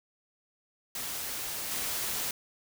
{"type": "noise with level steps", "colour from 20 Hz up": "white", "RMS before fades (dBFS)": [-36, -33], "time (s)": [0.95, 2.31], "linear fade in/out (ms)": 2, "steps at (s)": 1.71, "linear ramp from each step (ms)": 5, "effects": []}